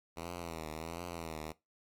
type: tone with vibrato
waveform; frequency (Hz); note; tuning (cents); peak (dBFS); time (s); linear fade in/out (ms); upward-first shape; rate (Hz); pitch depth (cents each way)
5% pulse; 82.41; E2; 0; -29; 0.16-1.53; 20; triangle; 1.4; 120
effects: noise-tail reverb RT60 0.2 s tail -19 dB re dry + MP3 96 kbps